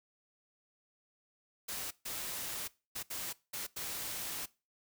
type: noise bursts at uneven times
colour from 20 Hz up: white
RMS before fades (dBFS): -40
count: 6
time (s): 1.68-1.91 / 2.05-2.68 / 2.95-3.03 / 3.1-3.33 / 3.53-3.67 / 3.76-4.46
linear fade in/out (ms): 10
effects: noise-tail reverb RT60 0.3 s tail -21 dB re dry